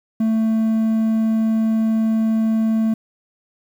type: tone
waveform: triangle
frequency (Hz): 221.9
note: A3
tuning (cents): +15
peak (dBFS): -13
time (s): 0.2-2.94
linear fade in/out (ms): 5
effects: 8-bit